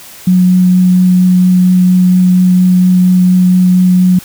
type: tone with vibrato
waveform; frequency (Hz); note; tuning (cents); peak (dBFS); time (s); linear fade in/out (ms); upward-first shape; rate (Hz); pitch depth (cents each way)
sine; 182.4; F#3; -24; -4; 0.27-4.19; 5; triangle; 4.3; 9
effects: white hiss -33 dBFS RMS until 4.24 s